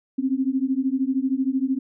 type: beating tone pair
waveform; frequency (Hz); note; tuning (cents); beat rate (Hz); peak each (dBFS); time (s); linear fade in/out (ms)
sine; 258.4 / 271.4; C4 / C#4; -21 / -36; 13; -23; 0.18-1.79; 10
effects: none